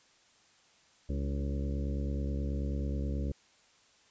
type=harmonic tone with a mistuned harmonic; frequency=69.3 Hz; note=C#2; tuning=in tune; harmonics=1 / 2 / 3 / 4 / 5 / 6 / 7 / 8; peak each=-32 / -39 / -40 / -42 / -49 / -48 / -48 / -49 dBFS; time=1.09-3.32 s; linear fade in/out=5 ms; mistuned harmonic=4; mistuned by=+48 cents; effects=white hiss -64 dBFS RMS until 4.1 s + resampled to 16000 Hz